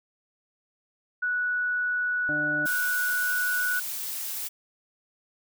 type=tone; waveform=sine; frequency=1473 Hz; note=F#6; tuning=8 cents flat; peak=-24 dBFS; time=1.22-3.8 s; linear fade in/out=10 ms
type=harmonic tone; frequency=150 Hz; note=D3; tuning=37 cents sharp; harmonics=1 / 2 / 4 / 5; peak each=-39 / -33 / -36 / -46 dBFS; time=2.29-2.66 s; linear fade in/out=0 ms
type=noise; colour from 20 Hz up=blue; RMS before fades=-33 dBFS; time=2.65-4.49 s; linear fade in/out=20 ms
effects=none

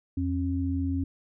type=tone pair together; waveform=sine; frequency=85.3 / 270.8 Hz; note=F2 / C#4; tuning=-40 / -40 cents; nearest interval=octave + minor sixth; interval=2000 cents; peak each=-28 dBFS; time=0.17-1.04 s; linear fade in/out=5 ms; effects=none

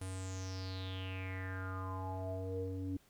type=tone with low-pass filter sweep; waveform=square; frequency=94 Hz; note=F#2; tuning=28 cents sharp; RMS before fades=-41 dBFS; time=0.01-2.97 s; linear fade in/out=5 ms; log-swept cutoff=10000 to 300 Hz; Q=7; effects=pink hiss -68 dBFS RMS until 3.09 s

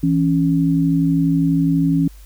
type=tone pair together; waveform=sine; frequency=164.81 / 276.9 Hz; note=E3 / C#4; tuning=0 / -2 cents; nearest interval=major sixth; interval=898 cents; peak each=-16 dBFS; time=0.03-2.08 s; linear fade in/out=5 ms; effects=added 50 Hz sine -38 dBFS peak until 2.25 s + white hiss -51 dBFS RMS until 2.25 s

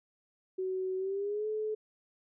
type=tone with pitch glide; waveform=sine; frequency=374.7 to 430.4 Hz; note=F#4 to A4; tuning=+22 to -38 cents; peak=-31 dBFS; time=0.58-1.75 s; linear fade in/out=10 ms; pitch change=+240 cents; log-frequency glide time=0.97-1.47 s; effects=none

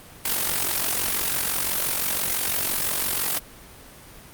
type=noise with amplitude modulation; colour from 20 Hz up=white; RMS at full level=-21 dBFS; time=0.25-3.39 s; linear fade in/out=5 ms; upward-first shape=sine; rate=45.9 Hz; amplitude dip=70%; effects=pink hiss -45 dBFS RMS until 4.33 s + Opus 32 kbps

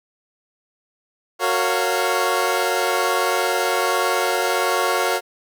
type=chord; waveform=20% pulse; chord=Gb major seventh; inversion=none; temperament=equal with one note detuned; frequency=370 / 459.7 / 554.4 / 698.5 Hz; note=Gb4 / Bb4 / Db5 / F5; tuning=0 / -24 / 0 / 0 cents; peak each=-19 dBFS; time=1.39-5.21 s; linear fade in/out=50 ms; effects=none

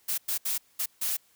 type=noise bursts at uneven times; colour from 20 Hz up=blue; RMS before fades=-29 dBFS; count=5; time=0.08-0.18 / 0.28-0.38 / 0.45-0.58 / 0.79-0.86 / 1.01-1.17 s; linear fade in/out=10 ms; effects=white hiss -64 dBFS RMS until 1.35 s

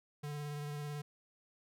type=tone with vibrato; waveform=square; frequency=146.83 Hz; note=D3; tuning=in tune; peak=-40 dBFS; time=0.23-1.02 s; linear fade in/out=10 ms; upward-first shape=sine; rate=18 Hz; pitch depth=19 cents each way; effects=none

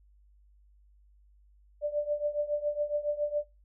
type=tone with tremolo; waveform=sine; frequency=590 Hz; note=D5; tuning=8 cents sharp; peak=-24 dBFS; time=1.81-3.45 s; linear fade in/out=50 ms; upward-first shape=triangle; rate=7.2 Hz; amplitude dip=90%; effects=noise-tail reverb RT60 0.3 s tail -24 dB re dry + added 50 Hz sine -58 dBFS peak until 3.64 s

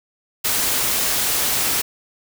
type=noise; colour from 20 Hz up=white; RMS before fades=-20 dBFS; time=0.44-1.82 s; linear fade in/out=10 ms; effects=none

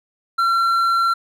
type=tone with hard clipping; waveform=sine; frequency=1361 Hz; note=F6; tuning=45 cents flat; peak=-16 dBFS; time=0.38-1.14 s; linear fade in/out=10 ms; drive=5 dB; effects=none

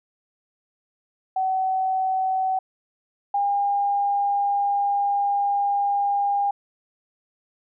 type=tone pair in turn; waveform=sine; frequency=757 / 806.3 Hz; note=F#5 / G5; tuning=+39 / +49 cents; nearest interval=minor second; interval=110 cents; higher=second; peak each=-20 / -19 dBFS; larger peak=second; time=1.36-2.59 / 3.34-6.51 s; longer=second; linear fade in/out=5 ms; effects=none

